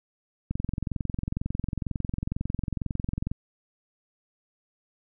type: click train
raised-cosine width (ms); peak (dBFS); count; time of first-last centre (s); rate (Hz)
5; -16; 63; 0.51-3.315; 22.1
effects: none